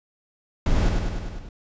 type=noise with echo; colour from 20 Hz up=brown; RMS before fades=-19 dBFS; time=0.66-0.89 s; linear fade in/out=2 ms; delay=100 ms; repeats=6; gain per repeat=-3 dB; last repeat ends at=1.49 s; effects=resampled to 16000 Hz